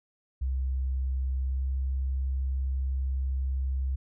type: tone with pitch glide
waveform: sine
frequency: 65.41 to 66.13 Hz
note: C2 to C2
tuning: 0 to +19 cents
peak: -26 dBFS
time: 0.41-3.96 s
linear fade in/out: 10 ms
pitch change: +19 cents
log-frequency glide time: 1.43-1.67 s
effects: none